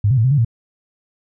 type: tone with pitch steps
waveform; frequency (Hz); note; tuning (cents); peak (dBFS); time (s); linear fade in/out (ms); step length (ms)
sine; 102.7 / 132.1 / 111.2 / 130.3 / 145.1 / 115.3; G#2 / C3 / A2 / C3 / D3 / A#2; -19 / +17 / +19 / -7 / -21 / -19; -11; 0.04-0.448; 5; 68
effects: none